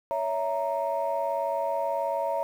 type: chord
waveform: sine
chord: A# diminished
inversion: first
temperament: equal with one note detuned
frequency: 560.8 / 659.3 / 932.3 Hz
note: C#5 / E5 / A#5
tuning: +20 / 0 / 0 cents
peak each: -29 dBFS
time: 0.11-2.43 s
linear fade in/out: 0 ms
effects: tanh soft clip ceiling -18 dBFS + 9-bit